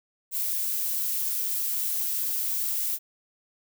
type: noise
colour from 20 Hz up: violet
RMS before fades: -28 dBFS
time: 0.31-2.99 s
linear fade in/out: 50 ms
effects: none